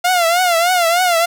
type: tone with vibrato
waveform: sawtooth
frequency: 698.5 Hz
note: F5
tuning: in tune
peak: -8 dBFS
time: 0.04-1.26 s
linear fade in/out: 10 ms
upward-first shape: triangle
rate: 3.3 Hz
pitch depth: 120 cents each way
effects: none